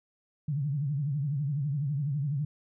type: tone with vibrato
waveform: sine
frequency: 143 Hz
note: D3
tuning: 46 cents flat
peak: -27 dBFS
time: 0.48-2.45 s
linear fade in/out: 5 ms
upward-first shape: triangle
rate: 12 Hz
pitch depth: 170 cents each way
effects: none